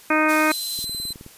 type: harmonic tone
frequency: 309.5 Hz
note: D#4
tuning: 9 cents flat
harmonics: 1 / 2 / 3 / 4 / 5 / 6 / 7 / 8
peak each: -21 / -24 / -26 / -23 / -24 / -30 / -27 / -25 dBFS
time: 0.1-0.52 s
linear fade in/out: 5 ms
type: high-pass noise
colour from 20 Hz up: white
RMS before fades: -32 dBFS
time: 0.28-0.86 s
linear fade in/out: 20 ms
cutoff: 3100 Hz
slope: 48 dB/octave
type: tone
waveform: sawtooth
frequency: 4057 Hz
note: B7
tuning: 46 cents sharp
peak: -24 dBFS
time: 0.5-1.13 s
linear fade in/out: 5 ms
type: click train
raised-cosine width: 3 ms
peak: -27 dBFS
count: 10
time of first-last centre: 0.79-1.264 s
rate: 19 Hz
effects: white hiss -47 dBFS RMS until 1.37 s + resampled to 32000 Hz